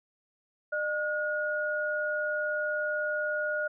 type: tone pair together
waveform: sine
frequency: 605 / 1441.1 Hz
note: D#5 / F#6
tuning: -49 / -46 cents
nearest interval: octave + minor third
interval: 1503 cents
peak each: -31 / -30 dBFS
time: 0.72-3.68 s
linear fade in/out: 10 ms
effects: none